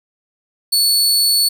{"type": "tone", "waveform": "sawtooth", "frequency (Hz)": 4435, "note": "C#8", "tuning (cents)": 0, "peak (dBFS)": -9, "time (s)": [0.72, 1.49], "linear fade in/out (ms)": 10, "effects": []}